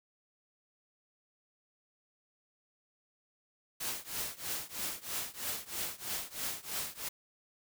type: noise with tremolo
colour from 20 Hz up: white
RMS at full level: -35 dBFS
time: 3.8-7.09 s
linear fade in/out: 10 ms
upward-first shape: triangle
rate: 3.1 Hz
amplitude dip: 95%
effects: none